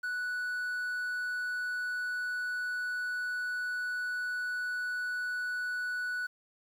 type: tone with quantisation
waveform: triangle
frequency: 1479 Hz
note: F#6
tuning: 1 cent flat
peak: -30 dBFS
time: 0.03-6.27 s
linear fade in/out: 10 ms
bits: 10
effects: none